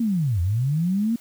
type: linear two-way sweep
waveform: sine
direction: down then up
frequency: 240.7 to 82.41 to 237.5 Hz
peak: -19 dBFS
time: 0-1.16 s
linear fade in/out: 5 ms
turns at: 0.41 s
effects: white hiss -51 dBFS RMS until 1.2 s